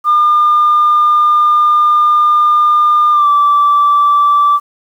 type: tone with pitch glide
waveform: sine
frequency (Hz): 1206 to 1163.6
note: D6 to D6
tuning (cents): +46 to -16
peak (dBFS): -5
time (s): 0.04-4.6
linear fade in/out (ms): 50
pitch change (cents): -62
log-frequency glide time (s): 3.12-3.28
effects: tanh soft clip ceiling -3 dBFS + 7-bit